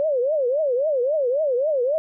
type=tone with vibrato; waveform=sine; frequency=552 Hz; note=C#5; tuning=7 cents flat; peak=-18 dBFS; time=0-1.98 s; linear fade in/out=0 ms; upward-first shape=triangle; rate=3.7 Hz; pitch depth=280 cents each way; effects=none